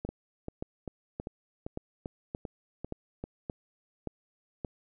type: two click trains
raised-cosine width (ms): 2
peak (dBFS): -21 / -23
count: 9 / 9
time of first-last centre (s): 0.05-4.648 / 0.09-3.24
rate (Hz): 1.74 / 2.54
effects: none